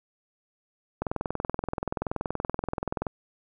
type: click train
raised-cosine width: 1 ms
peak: -14 dBFS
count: 44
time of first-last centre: 1.02-3.068 s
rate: 21 Hz
effects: none